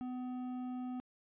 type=tone with hard clipping; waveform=sine; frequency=251.4 Hz; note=B3; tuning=31 cents sharp; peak=-40 dBFS; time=0.01-1 s; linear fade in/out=0 ms; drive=8 dB; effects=resampled to 8000 Hz